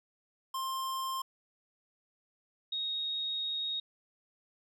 square / sine tone pair in turn, 1055 / 3749 Hz, C6 / A#7, +14 / +9 cents, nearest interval octave + minor seventh, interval 2195 cents, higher second, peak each -34 / -32 dBFS, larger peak second, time 0.54-1.22 / 2.72-3.8 s, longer second, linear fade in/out 5 ms, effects none

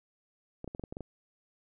clicks, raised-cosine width 2 ms, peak -26 dBFS, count 8, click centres 0.644 / 0.677 / 0.749 / 0.796 / 0.838 / 0.925 / 0.969 / 1.007 s, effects none

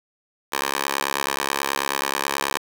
10% pulse tone with high-pass filter, 69.3 Hz, C#2, in tune, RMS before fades -25 dBFS, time 0.52-2.58 s, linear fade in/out 10 ms, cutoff 840 Hz, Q 0.87, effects 7-bit

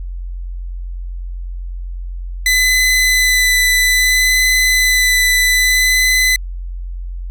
sawtooth tone with vibrato, 2006 Hz, B6, 26 cents sharp, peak -7 dBFS, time 2.46-6.36 s, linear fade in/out 2 ms, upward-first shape sine, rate 0.61 Hz, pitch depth 10 cents each way, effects added 44 Hz sine -22 dBFS peak until 7.3 s

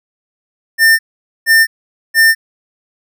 square tone bursts, 1800 Hz, A6, 39 cents sharp, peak -6 dBFS, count 3, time 0.78-2.35 s, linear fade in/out 50 ms, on 210 ms, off 470 ms, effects none

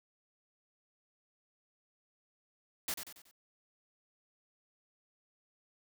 white noise with echo, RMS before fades -36 dBFS, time 2.88-2.94 s, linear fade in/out 2 ms, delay 93 ms, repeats 4, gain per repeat -7 dB, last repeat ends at 3.312 s, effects none

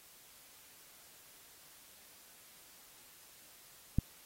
click, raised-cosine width 5 ms, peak -16 dBFS, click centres 3.986 s, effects white hiss -59 dBFS RMS until 4.25 s + AAC 48 kbps

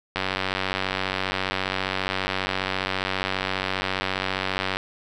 click train, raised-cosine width 0.3 ms, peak -8 dBFS, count 438, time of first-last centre 0.16-4.77 s, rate 94.8 Hz, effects none

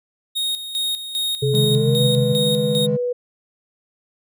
45% pulse tone with tremolo, 3729 Hz, A#7, in tune, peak -20 dBFS, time 0.35-2.87 s, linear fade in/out 20 ms, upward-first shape square, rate 2.5 Hz, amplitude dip 65%
sine tone with vibrato, 131.8 Hz, C3, 13 cents sharp, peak -18 dBFS, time 1.42-2.33 s, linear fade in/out 10 ms, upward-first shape triangle, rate 4.9 Hz, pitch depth 11 cents each way
sine tone with pitch glide, 427.1 to 490.6 Hz, G#4 to B4, +48 to -12 cents, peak -19 dBFS, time 1.42-3.13 s, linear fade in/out 10 ms, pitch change +240 cents, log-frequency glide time 1.73-2.02 s
triangle chord, C# suspended second, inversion none, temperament equal, 138.59 / 155.56 / 207.7 Hz, C#3 / D#3 / G#3, 0 / 0 / 0 cents, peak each -24 / -22 / -21 dBFS, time 1.53-2.97 s, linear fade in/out 10 ms
effects none

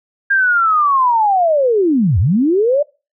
sine linear two-way sweep, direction down then up, 1618 to 76.8 to 601 Hz, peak -10 dBFS, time 0.3-2.83 s, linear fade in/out 10 ms, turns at 2.19 s, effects noise-tail reverb RT60 0.3 s tail -23 dB re dry

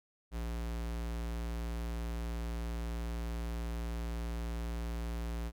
square tone, 57.7 Hz, A#1, 17 cents flat, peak -36 dBFS, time 0.31-5.52 s, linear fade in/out 50 ms, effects none

